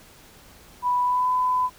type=tone with pitch glide; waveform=sine; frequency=987 to 1005.4 Hz; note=B5 to B5; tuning=-1 to +31 cents; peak=-19 dBFS; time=0.82-1.7 s; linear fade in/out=50 ms; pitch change=+32 cents; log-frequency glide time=1.03-1.29 s; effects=pink hiss -50 dBFS RMS until 1.78 s